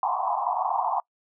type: band-pass noise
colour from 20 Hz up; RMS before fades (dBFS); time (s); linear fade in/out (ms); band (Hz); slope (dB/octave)
pink; -26; 0.03-1; 2; 700 to 1100; 96
effects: noise-tail reverb RT60 0.1 s tail -25 dB re dry